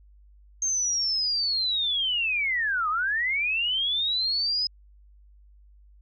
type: linear two-way sweep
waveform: sine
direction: down then up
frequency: 6420 to 1196 to 5090 Hz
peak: -23 dBFS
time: 0.62-4.67 s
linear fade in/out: 2 ms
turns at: 2.89 s
effects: added 50 Hz sine -51 dBFS peak until 6.01 s